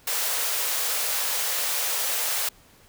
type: high-pass noise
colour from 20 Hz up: white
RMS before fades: -26 dBFS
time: 0.07-2.49 s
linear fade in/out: 5 ms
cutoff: 430 Hz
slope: 96 dB/octave
effects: pink hiss -55 dBFS RMS until 2.88 s